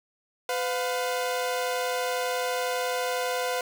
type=tone pair together; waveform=sawtooth; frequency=504 / 710 Hz; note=B4 / F5; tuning=+35 / +28 cents; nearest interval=tritone; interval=593 cents; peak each=-24 / -27 dBFS; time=0.49-3.61 s; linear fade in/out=2 ms; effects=none